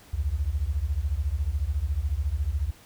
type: beating tone pair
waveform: sine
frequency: 65.1 / 79.1 Hz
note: C2 / D#2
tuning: -8 / +29 cents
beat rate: 14 Hz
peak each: -27 dBFS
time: 0.13-2.71 s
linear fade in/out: 10 ms
effects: pink hiss -53 dBFS RMS until 2.85 s